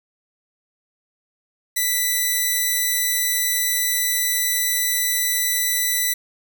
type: tone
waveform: 5% pulse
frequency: 1981 Hz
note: B6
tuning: 5 cents sharp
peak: -8 dBFS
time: 1.76-6.14 s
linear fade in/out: 10 ms
effects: none